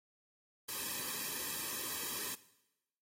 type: noise with comb filter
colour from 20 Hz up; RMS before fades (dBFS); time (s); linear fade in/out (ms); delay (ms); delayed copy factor
white; -40; 0.68-2.35; 10; 1.4; -0.85
effects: noise-tail reverb RT60 0.9 s tail -17 dB re dry + AAC 48 kbps